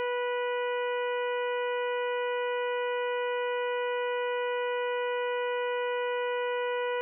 harmonic tone, 490 Hz, B4, 14 cents flat, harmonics 1 / 2 / 3 / 4 / 5 / 6, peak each -29 / -35 / -39 / -41 / -43 / -45 dBFS, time 0-7.01 s, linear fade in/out 0 ms, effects none

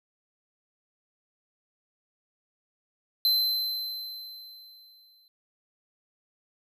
square tone with exponential decay, 4077 Hz, C8, 46 cents flat, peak -20 dBFS, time 3.25-5.28 s, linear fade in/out 1 ms, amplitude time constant 440 ms, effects none

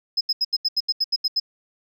sine tone bursts, 5100 Hz, D#8, 42 cents sharp, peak -16 dBFS, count 11, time 0.17-1.4 s, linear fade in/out 10 ms, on 40 ms, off 79 ms, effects tanh soft clip ceiling -15 dBFS

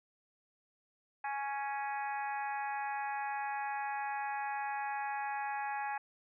harmonic tone, 277.6 Hz, C#4, 3 cents sharp, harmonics 3 / 4 / 5 / 6 / 7 / 8 / 9, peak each -36 / -47 / -50 / -43 / -48 / -54 / -49 dBFS, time 1.24-5.98 s, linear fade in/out 5 ms, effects none

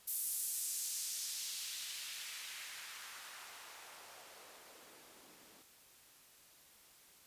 blue noise with band-pass filter sweep, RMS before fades -45 dBFS, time 0.07-5.63 s, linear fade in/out 10 ms, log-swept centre 12000 to 220 Hz, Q 1.1, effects white hiss -63 dBFS RMS until 7.26 s + resampled to 32000 Hz

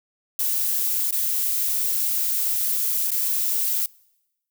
violet noise with dropouts, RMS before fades -23 dBFS, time 0.39-3.86 s, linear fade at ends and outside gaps 2 ms, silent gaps 1.109-1.125 / 3.106-3.116 s, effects noise-tail reverb RT60 1.0 s tail -26 dB re dry

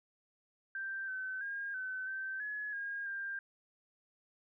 sine tone with pitch steps, 1570 / 1527 / 1619 / 1521 / 1552 / 1694 / 1626 / 1593 Hz, G6 / G6 / G#6 / F#6 / G6 / G#6 / G#6 / G6, +2 / -46 / -45 / +47 / -18 / +34 / -37 / +27 cents, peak -37 dBFS, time 0.75-3.39 s, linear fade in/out 2 ms, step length 330 ms, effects none

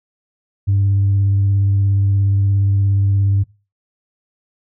sine tone with vibrato, 99 Hz, G2, 18 cents sharp, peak -10 dBFS, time 0.67-3.44 s, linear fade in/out 20 ms, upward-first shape triangle, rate 17 Hz, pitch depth 18 cents each way, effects noise-tail reverb RT60 0.3 s tail -21 dB re dry + tanh soft clip ceiling -9 dBFS

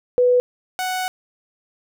sine / sawtooth tone pair in turn, 494.6 / 741.1 Hz, B4 / F#5, +3 / +3 cents, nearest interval perfect fifth, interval 700 cents, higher second, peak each -12 / -18 dBFS, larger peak first, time 0.18-0.4 / 0.79-1.08 s, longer second, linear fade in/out 0 ms, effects none

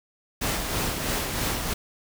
pink noise with tremolo, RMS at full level -26 dBFS, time 0.41-1.74 s, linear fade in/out 10 ms, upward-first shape sine, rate 3.1 Hz, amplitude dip 40%, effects none

